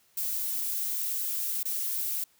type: noise with dropouts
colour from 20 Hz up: violet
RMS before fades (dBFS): -31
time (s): 0.17-2.24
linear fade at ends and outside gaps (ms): 5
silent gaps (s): 1.632-1.653
effects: white hiss -65 dBFS RMS until 2.39 s